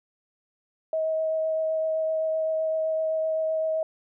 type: tone with vibrato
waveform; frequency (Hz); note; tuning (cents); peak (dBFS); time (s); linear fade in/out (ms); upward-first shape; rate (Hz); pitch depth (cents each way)
sine; 636; D#5; +38; -23; 0.93-3.83; 2; triangle; 7.8; 11
effects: none